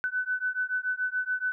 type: beating tone pair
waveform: sine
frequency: 1500 / 1507 Hz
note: F#6 / F#6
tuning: +23 / +31 cents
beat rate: 7 Hz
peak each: -30 dBFS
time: 0.04-1.52 s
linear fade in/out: 0 ms
effects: none